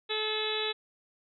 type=harmonic tone; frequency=431.5 Hz; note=A4; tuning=34 cents flat; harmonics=1 / 2 / 3 / 4 / 5 / 6 / 7 / 8 / 9; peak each=-34 / -41 / -42 / -41 / -42 / -39 / -44 / -35 / -35 dBFS; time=0.09-0.73 s; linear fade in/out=20 ms; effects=none